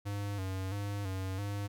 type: tone with vibrato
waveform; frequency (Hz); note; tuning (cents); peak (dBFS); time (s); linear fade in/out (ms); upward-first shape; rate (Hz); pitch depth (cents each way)
square; 98; G2; 0; -35; 0.05-1.68; 20; square; 1.5; 60
effects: none